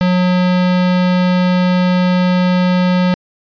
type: tone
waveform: square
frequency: 181.2 Hz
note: F#3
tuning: 36 cents flat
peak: -11 dBFS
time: 0.01-3.14 s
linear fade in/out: 0 ms
effects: resampled to 11025 Hz